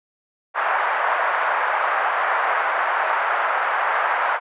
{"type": "band-pass noise", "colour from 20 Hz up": "white", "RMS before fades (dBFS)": -21, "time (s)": [0.54, 4.4], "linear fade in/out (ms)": 50, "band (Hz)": [650, 1600], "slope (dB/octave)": 24, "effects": ["resampled to 8000 Hz"]}